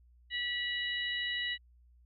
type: harmonic tone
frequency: 973 Hz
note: B5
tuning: 26 cents flat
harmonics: 2 / 3 / 4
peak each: -35 / -37 / -39 dBFS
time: 0.3-1.58 s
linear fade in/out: 50 ms
effects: added 60 Hz sine -59 dBFS peak until 2.05 s